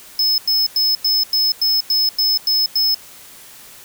square tone bursts, 5200 Hz, E8, 24 cents flat, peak -14 dBFS, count 10, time 0.19-2.945 s, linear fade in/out 2 ms, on 190 ms, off 95 ms, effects white hiss -41 dBFS RMS until 3.84 s

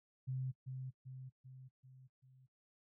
sine tone with echo, 130.2 Hz, C3, 8 cents flat, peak -37 dBFS, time 0.27-0.52 s, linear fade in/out 20 ms, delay 390 ms, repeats 5, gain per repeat -5 dB, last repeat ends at 2.47 s, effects noise-tail reverb RT60 0.1 s tail -19 dB re dry

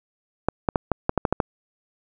clicks, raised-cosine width 1 ms, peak -5 dBFS, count 9, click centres 0.486 / 0.688 / 0.758 / 0.917 / 1.094 / 1.177 / 1.252 / 1.326 / 1.402 s, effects none

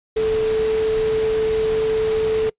sine tone in noise, 438.9 Hz, A4, 4 cents flat, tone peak -16 dBFS, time 0.16-2.5 s, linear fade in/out 10 ms, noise pink, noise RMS -31 dBFS, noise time 0.16-2.5 s, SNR +12 dB, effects noise-tail reverb RT60 0.1 s tail -24 dB re dry + resampled to 8000 Hz

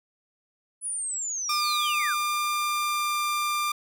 sine linear sweep, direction down, 10050 to 1146 Hz, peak -28 dBFS, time 0.81-2.17 s, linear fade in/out 50 ms
sawtooth tone with pitch glide, 1200 to 1192.4 Hz, D6 to D6, +37 to +26 cents, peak -21 dBFS, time 1.49-3.72 s, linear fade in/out 5 ms, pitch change -11 cents, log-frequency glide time 1.77-3.27 s
effects none

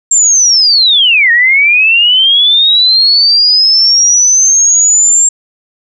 sine linear two-way sweep, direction down then up, 7459 to 1835 to 7459 Hz, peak -4 dBFS, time 0.11-5.29 s, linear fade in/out 5 ms, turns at 1.31 s, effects none

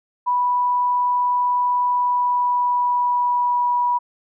sine tone with pitch glide, 984 to 974.9 Hz, B5 to B5, -7 to -23 cents, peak -16 dBFS, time 0.26-3.99 s, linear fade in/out 20 ms, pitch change -16 cents, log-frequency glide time 1.88-3.65 s, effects none

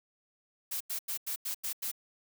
blue noise bursts, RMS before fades -35 dBFS, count 7, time 0.71-1.916 s, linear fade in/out 10 ms, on 96 ms, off 89 ms, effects none

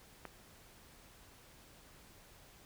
click, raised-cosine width 0.5 ms, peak -29 dBFS, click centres 0.253 s, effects pink hiss -60 dBFS RMS until 2.65 s

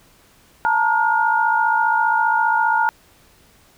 sine tone cluster, 878 / 933 / 1428 Hz, A5 / A#5 / F6, -4 / +1 / +38 cents, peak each -19 dBFS, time 0.65-2.89 s, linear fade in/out 0 ms, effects pink hiss -53 dBFS RMS until 3.77 s

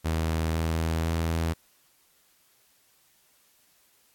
sawtooth tone with pitch steps, 80.5 / 81.34 / 82.19 Hz, E2 / E2 / E2, -41 / -23 / -5 cents, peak -21 dBFS, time 0.04-1.54 s, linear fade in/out 20 ms, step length 500 ms, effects white hiss -64 dBFS RMS until 4.14 s + AAC 64 kbps

